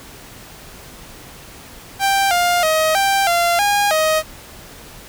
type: tone with pitch steps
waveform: sawtooth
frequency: 786 / 704 / 631 / 786 / 690 / 816 / 628 Hz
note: G5 / F5 / D#5 / G5 / F5 / G#5 / D#5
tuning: +4 / +14 / +24 / +4 / -21 / -31 / +16 cents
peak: -10 dBFS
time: 1.99-4.23 s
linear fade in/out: 50 ms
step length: 320 ms
effects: pink hiss -39 dBFS RMS until 5.08 s